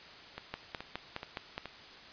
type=two click trains; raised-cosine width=0.3 ms; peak=-20 / -24 dBFS; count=6 / 4; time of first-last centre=0.54-1.58 / 0.38-1.657 s; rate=4.81 / 2.35 Hz; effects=white hiss -51 dBFS RMS until 2.12 s + resampled to 11025 Hz